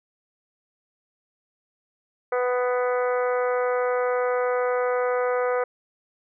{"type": "harmonic tone", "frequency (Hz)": 248.4, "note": "B3", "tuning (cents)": 10, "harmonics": [2, 3, 4, 5, 6, 7, 8, 9], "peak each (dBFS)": [-22, -31, -34, -31, -34, -44, -38, -45], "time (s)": [2.32, 5.64], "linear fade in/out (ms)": 5, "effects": []}